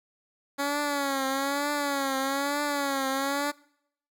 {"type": "tone with vibrato", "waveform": "10% pulse", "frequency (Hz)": 279.3, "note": "C#4", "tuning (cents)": 13, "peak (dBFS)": -18, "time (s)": [0.58, 3.52], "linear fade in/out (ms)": 20, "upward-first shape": "triangle", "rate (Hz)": 1.1, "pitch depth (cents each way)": 89, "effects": ["noise-tail reverb RT60 0.7 s tail -23 dB re dry"]}